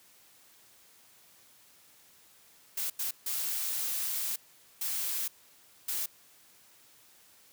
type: noise bursts at uneven times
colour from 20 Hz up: blue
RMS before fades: -33 dBFS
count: 5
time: 2.77-2.9 / 2.99-3.11 / 3.26-4.36 / 4.81-5.28 / 5.88-6.06 s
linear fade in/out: 5 ms
effects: white hiss -60 dBFS RMS until 7.52 s + high-pass 60 Hz 12 dB/octave

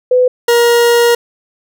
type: tone pair in turn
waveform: sine / 40% pulse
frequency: 502 / 473.5 Hz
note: B4 / A#4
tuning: +28 / +27 cents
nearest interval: minor second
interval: 101 cents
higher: first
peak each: -6 dBFS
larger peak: neither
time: 0.11-0.28 / 0.48-1.15 s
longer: second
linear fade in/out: 5 ms
effects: none

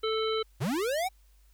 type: harmonic tone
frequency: 440 Hz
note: A4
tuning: in tune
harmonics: 1 / 3 / 5 / 7 / 9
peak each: -28 / -34 / -42 / -37 / -38 dBFS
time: 0.03-0.43 s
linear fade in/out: 10 ms
type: linear sweep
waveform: square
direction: up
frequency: 99.7 to 784 Hz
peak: -28 dBFS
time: 0.6-1.09 s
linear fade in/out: 20 ms
effects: added 50 Hz sine -57 dBFS peak until 1.53 s + white hiss -69 dBFS RMS until 1.53 s

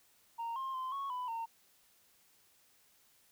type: tone with pitch steps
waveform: sine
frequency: 926 / 1062 / 1036 / 1105 / 997 / 914 Hz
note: A#5 / C6 / C6 / C#6 / B5 / A#5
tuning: -12 / +25 / -17 / -6 / +16 / -34 cents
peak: -34 dBFS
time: 0.38-1.46 s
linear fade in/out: 20 ms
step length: 180 ms
effects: tanh soft clip ceiling -35 dBFS + white hiss -68 dBFS RMS until 3.31 s

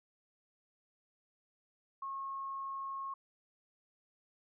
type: tone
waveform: sine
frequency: 1087 Hz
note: C#6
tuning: 34 cents flat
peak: -38 dBFS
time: 2.02-3.14 s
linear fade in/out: 5 ms
effects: none

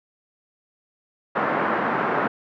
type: band-pass noise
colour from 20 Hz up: white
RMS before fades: -23 dBFS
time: 1.35-2.28 s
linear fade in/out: 10 ms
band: 160 to 1500 Hz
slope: 24 dB/octave
effects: none

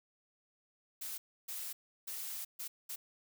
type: noise bursts at uneven times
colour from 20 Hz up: blue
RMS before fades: -42 dBFS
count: 5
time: 1.01-1.18 / 1.48-1.73 / 2.07-2.45 / 2.59-2.68 / 2.89-2.96 s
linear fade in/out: 10 ms
effects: none

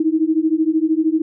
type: beating tone pair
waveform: sine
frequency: 311.1 / 324.1 Hz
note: D#4 / E4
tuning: 0 / -29 cents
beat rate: 13 Hz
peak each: -17 dBFS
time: 0-1.22 s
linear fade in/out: 5 ms
effects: none

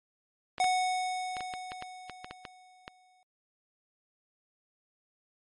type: clicks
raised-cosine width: 0.3 ms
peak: -22 dBFS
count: 12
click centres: 0.582 / 0.643 / 1.368 / 1.407 / 1.538 / 1.719 / 1.824 / 2.097 / 2.245 / 2.31 / 2.452 / 2.879 s
type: tone with exponential decay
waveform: square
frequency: 738 Hz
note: F#5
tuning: 5 cents flat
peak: -24 dBFS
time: 0.6-3.23 s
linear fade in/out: 1 ms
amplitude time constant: 570 ms
effects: MP3 48 kbps

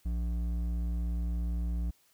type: tone with hard clipping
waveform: triangle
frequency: 58.5 Hz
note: A#1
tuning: 7 cents sharp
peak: -31 dBFS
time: 0.05-1.91 s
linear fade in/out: 10 ms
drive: 12 dB
effects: white hiss -67 dBFS RMS until 2.13 s

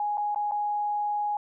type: tone with dropouts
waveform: sine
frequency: 830.6 Hz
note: G#5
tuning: in tune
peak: -25 dBFS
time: 0-1.37 s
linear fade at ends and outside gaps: 2 ms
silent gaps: 0.173-0.179 / 0.347-0.359 / 0.512-0.519 s
effects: none

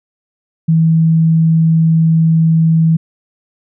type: tone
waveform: sine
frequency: 162.2 Hz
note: E3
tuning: 28 cents flat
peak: -7 dBFS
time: 0.68-2.97 s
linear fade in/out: 10 ms
effects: none

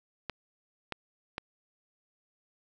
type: clicks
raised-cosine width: 0.3 ms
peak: -18 dBFS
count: 3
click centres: 0.297 / 0.923 / 1.381 s
effects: none

